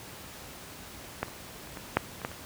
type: clicks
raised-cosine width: 0.5 ms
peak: -13 / -29 / -30 / -25 / -6 / -27 / -15 / -29 dBFS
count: 8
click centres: 1.23 / 1.283 / 1.673 / 1.772 / 1.97 / 2.217 / 2.249 / 2.316 s
effects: pink hiss -45 dBFS RMS until 2.45 s + high-pass 60 Hz 12 dB/octave